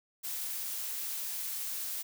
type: noise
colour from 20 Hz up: blue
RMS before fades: -37 dBFS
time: 0.23-2.03 s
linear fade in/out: 20 ms
effects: none